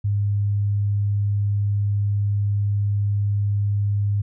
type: tone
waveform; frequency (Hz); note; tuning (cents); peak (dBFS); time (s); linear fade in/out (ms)
sine; 101.9; G#2; -32; -18; 0.04-4.22; 10
effects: none